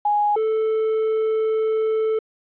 sine / triangle tone pair in turn, 830 / 439.2 Hz, G#5 / A4, -1 / -3 cents, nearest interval major seventh, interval 1102 cents, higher first, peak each -16 dBFS, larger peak neither, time 0.05-0.36 / 0.36-2.19 s, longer second, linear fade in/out 5 ms, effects resampled to 8000 Hz + 9-bit

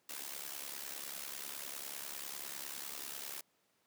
white noise with amplitude modulation, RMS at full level -41 dBFS, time 0.09-3.41 s, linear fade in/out 5 ms, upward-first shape sine, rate 70 Hz, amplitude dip 80%, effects pink hiss -75 dBFS RMS until 3.86 s + high-pass 200 Hz 12 dB/octave

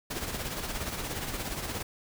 pink noise with tremolo, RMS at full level -33 dBFS, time 0.1-1.83 s, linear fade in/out 10 ms, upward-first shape sine, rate 17 Hz, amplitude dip 50%, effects none

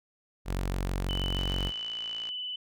sawtooth tone, 46.25 Hz, F#1, in tune, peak -25 dBFS, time 0.45-1.72 s, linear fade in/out 50 ms
sine tone with vibrato, 2993 Hz, F#7, 19 cents sharp, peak -33 dBFS, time 1.09-2.56 s, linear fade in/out 5 ms, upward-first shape sine, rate 20 Hz, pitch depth 25 cents each way
click train, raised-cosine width 0.2 ms, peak -28 dBFS, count 54, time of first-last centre 1.35-2.29 s, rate 56.4 Hz
effects none

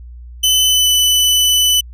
sawtooth tone with pitch glide, 3025 to 2992 Hz, F#7 to F#7, +38 to +19 cents, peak -7 dBFS, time 0.43-1.81 s, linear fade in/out 10 ms, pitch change -19 cents, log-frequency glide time 0.66-0.87 s, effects added 60 Hz sine -31 dBFS peak until 1.93 s

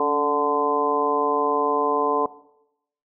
harmonic tone with a mistuned harmonic, 146.83 Hz, D3, in tune, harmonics 2 / 3 / 4 / 5 / 6 / 7, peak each -29 / -23 / -29 / -27 / -28 / -23 dBFS, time 0-2.26 s, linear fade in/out 2 ms, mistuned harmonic 2, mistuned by -54 cents, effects noise-tail reverb RT60 0.8 s tail -18 dB re dry

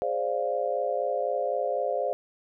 sine chord, D half-diminished seventh, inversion second, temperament equal, 415.3 / 523.3 / 587.3 / 698.5 Hz, Ab4 / C5 / D5 / F5, 0 / 0 / 0 / 0 cents, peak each -34 / -29 / -30 / -31 dBFS, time 0.02-2.13 s, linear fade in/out 0 ms, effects none

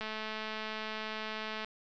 click train, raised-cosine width 0.3 ms, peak -23 dBFS, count 356, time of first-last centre 0.01-1.646 s, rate 217 Hz, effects resampled to 16000 Hz

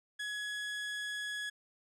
30% pulse tone, 1681 Hz, G#6, 20 cents sharp, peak -34 dBFS, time 0.19-1.5 s, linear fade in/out 10 ms, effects low-pass 9000 Hz 12 dB/octave

